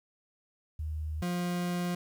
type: tone pair in turn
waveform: sine / 40% pulse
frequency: 77.5 / 176.51 Hz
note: D#2 / F3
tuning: -6 / +19 cents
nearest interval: octave + major second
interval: 1425 cents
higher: second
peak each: -32 / -29 dBFS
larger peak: second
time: 0.79-1.22 / 1.22-1.95 s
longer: second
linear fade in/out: 5 ms
effects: 11-bit